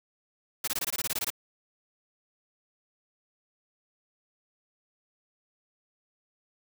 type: noise bursts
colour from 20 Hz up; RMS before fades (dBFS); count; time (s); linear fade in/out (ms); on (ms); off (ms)
white; -30; 12; 0.64-1.303; 5; 36; 21
effects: none